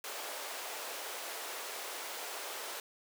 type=high-pass noise; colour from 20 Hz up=pink; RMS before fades=-42 dBFS; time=0.04-2.8 s; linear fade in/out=2 ms; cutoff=450 Hz; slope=24 dB/octave; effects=none